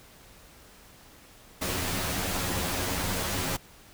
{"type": "noise with comb filter", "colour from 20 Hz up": "pink", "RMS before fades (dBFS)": -30, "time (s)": [1.61, 3.57], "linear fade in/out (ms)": 10, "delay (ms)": 11, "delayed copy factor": 0.8, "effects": ["pink hiss -53 dBFS RMS until 3.93 s"]}